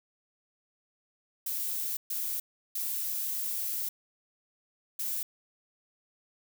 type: noise bursts at uneven times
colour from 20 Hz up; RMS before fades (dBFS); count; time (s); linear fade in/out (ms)
violet; -33; 4; 1.46-1.97 / 2.1-2.4 / 2.75-3.89 / 4.99-5.23; 5
effects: none